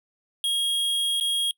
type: tone with dropouts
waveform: square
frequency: 3273 Hz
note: G#7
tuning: 26 cents flat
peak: -23 dBFS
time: 0.44-1.51 s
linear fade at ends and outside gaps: 1 ms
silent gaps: 1.2-1.209 s
effects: noise-tail reverb RT60 0.1 s tail -23 dB re dry